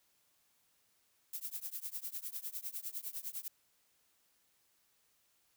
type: noise with tremolo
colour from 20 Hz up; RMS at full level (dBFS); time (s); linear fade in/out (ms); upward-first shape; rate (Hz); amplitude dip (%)
violet; -39; 1.33-3.48; 5; triangle; 9.9; 100
effects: white hiss -74 dBFS RMS until 5.56 s